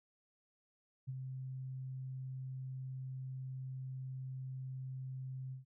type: tone with ADSR envelope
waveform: sine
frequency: 130.8 Hz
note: C3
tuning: in tune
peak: -37 dBFS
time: 1.07-5.65 s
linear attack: 21 ms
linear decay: 33 ms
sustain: -4 dB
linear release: 130 ms
effects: none